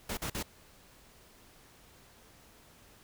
pink noise bursts, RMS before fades -36 dBFS, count 3, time 0.09-0.428 s, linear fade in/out 5 ms, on 82 ms, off 46 ms, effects pink hiss -59 dBFS RMS until 3.03 s

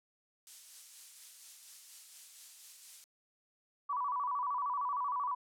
violet noise with tremolo, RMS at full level -43 dBFS, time 0.47-3.04 s, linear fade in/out 0 ms, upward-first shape sine, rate 4.2 Hz, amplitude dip 30%
sine tone with vibrato, 1065 Hz, C6, 30 cents sharp, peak -32 dBFS, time 3.89-5.35 s, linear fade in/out 10 ms, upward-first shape square, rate 13 Hz, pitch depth 120 cents each way
effects low-pass 8000 Hz 12 dB/octave

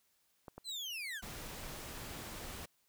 clicks, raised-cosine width 1 ms, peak -33 dBFS, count 2, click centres 0.482 / 0.58 s
35% pulse linear sweep, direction down, 4186 to 1440 Hz, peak -38 dBFS, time 0.64-1.22 s, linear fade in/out 50 ms
pink noise, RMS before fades -46 dBFS, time 1.22-2.66 s, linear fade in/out 10 ms
effects white hiss -75 dBFS RMS until 2.88 s

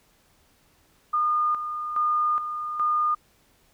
sine tone with tremolo, 1218 Hz, D#6, 37 cents flat, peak -20 dBFS, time 1.13-3.15 s, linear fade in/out 10 ms, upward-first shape square, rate 1.2 Hz, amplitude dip 60%, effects pink hiss -62 dBFS RMS until 3.73 s

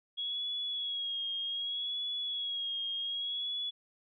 sine tone with vibrato, 3322 Hz, G#7, in tune, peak -33 dBFS, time 0.17-3.71 s, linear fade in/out 20 ms, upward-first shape sine, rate 0.65 Hz, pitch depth 43 cents each way, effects none

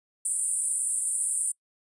pink band-pass noise, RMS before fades -28 dBFS, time 0.25-1.52 s, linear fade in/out 5 ms, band 8400 to 9800 Hz, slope 96 dB/octave, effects noise-tail reverb RT60 0.1 s tail -25 dB re dry + resampled to 24000 Hz

